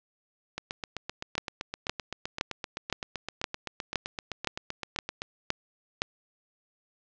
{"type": "two click trains", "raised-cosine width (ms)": 0.2, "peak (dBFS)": [-9, -16], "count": [10, 37], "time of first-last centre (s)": [[1.38, 6.019], [0.58, 5.219]], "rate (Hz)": [1.94, 7.76], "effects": ["low-pass 6000 Hz 12 dB/octave"]}